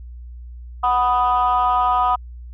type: chord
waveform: sine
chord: B major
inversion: second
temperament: equal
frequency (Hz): 740 / 987.8 / 1244.5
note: F#5 / B5 / D#6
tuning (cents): 0 / 0 / 0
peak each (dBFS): -18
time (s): 0.83-2.16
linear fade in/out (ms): 10
effects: tanh soft clip ceiling -9 dBFS + added 60 Hz sine -33 dBFS peak until 2.53 s